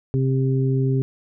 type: harmonic tone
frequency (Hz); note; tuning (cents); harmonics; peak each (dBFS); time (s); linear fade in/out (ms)
132.7; C3; +25; 1 / 2 / 3; -18 / -26 / -26; 0.14-1.02; 0
effects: none